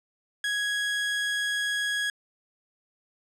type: tone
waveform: 30% pulse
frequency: 1661.2 Hz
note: G#6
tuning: in tune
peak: -23 dBFS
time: 0.44-2.1 s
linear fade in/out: 2 ms
effects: low-pass 9000 Hz 12 dB/octave